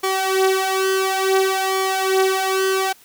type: tone with flanger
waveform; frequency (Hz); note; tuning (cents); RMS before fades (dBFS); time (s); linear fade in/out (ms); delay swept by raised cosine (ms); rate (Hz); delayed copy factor
sawtooth; 381.9; G4; -45; -19; 0.03-2.93; 10; 0.9 to 4.6; 0.57; +0.75
effects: white hiss -50 dBFS RMS until 3.04 s